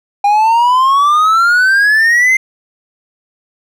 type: exponential sweep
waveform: triangle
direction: up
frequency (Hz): 804 to 2100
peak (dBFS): -5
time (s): 0.24-2.37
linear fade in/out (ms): 5
effects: none